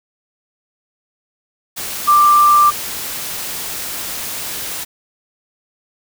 sine tone in noise, 1182 Hz, D6, 11 cents sharp, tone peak -7 dBFS, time 2.07-2.71 s, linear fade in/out 20 ms, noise white, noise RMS -25 dBFS, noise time 1.76-4.85 s, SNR +15 dB, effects none

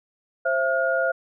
sine tone cluster, 530 / 668 / 1428 Hz, C5 / E5 / F6, +22 / +23 / +38 cents, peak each -24 dBFS, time 0.45-1.12 s, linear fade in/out 10 ms, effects none

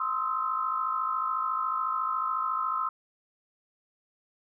sine tone cluster, 1045 / 1267 / 1321 Hz, C6 / D#6 / E6, -2 / +31 / +3 cents, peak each -31 dBFS, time 0-2.89 s, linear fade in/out 5 ms, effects none

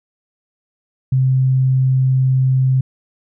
sine tone, 130.81 Hz, C3, in tune, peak -11 dBFS, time 1.12-2.81 s, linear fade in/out 5 ms, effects none

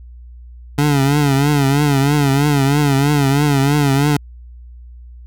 25% pulse tone with vibrato, 141.9 Hz, C#3, 41 cents sharp, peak -8 dBFS, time 0.78-4.17 s, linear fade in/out 5 ms, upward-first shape triangle, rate 3.1 Hz, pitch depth 100 cents each way, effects added 60 Hz sine -34 dBFS peak until 5.26 s

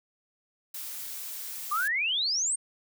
blue noise, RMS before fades -38 dBFS, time 0.74-1.88 s, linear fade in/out 5 ms
sine exponential sweep, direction up, 1144 to 8870 Hz, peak -25 dBFS, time 1.71-2.56 s, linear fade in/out 10 ms
effects none

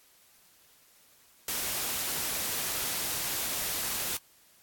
white noise, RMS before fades -32 dBFS, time 1.48-4.17 s, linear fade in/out 2 ms, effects white hiss -61 dBFS RMS until 4.62 s + AAC 64 kbps

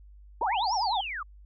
sine tone with vibrato, 850 Hz, G#5, 40 cents sharp, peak -25 dBFS, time 0.41-1.01 s, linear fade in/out 5 ms, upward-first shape triangle, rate 10 Hz, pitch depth 280 cents each way
sine linear two-way sweep, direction up then down, 276.4 to 5700 to 1088 Hz, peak -32 dBFS, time 0.41-1.23 s, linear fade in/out 5 ms, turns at 0.74 s
effects added 50 Hz sine -48 dBFS peak until 1.45 s

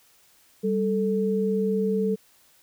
sine tone pair together, 195.84 / 440 Hz, G3 / A4, -1 / 0 cents, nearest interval octave + major second, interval 1401 cents, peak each -24 dBFS, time 0.63-2.16 s, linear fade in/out 20 ms, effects white hiss -59 dBFS RMS until 2.62 s

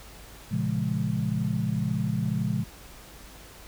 sine chord, Bb minor seventh, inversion none, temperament equal with one note detuned, 116.54 / 138.59 / 170.63 / 207.7 Hz, Bb2 / Db3 / F3 / Ab3, 0 / 0 / -40 / 0 cents, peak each -30 dBFS, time 0.51-2.64 s, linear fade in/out 10 ms, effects added 50 Hz sine -50 dBFS peak until 3.67 s + pink hiss -48 dBFS RMS until 3.67 s

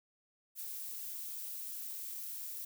violet noise with ADSR envelope, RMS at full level -41 dBFS, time 0.55-2.65 s, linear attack 55 ms, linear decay 8 ms, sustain -2 dB, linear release 6 ms, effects none

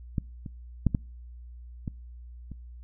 clicks, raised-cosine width 5 ms, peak -14 / -24 / -9 / -12 / -19 / -27 dBFS, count 6, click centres 0.182 / 0.462 / 0.867 / 0.948 / 1.878 / 2.517 s, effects noise-tail reverb RT60 0.4 s tail -26 dB re dry + added 60 Hz sine -42 dBFS peak until 2.83 s

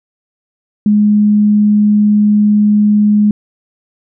sine tone, 208.9 Hz, G#3, 10 cents sharp, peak -6 dBFS, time 0.86-3.31 s, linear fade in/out 2 ms, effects none

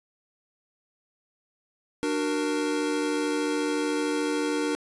square tone cluster, 297.9 / 371.5 / 466.6 Hz, D4 / F#4 / A#4, +25 / +7 / +2 cents, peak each -28 / -34 / -30 dBFS, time 2.03-4.75 s, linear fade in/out 0 ms, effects resampled to 24000 Hz + 10-bit

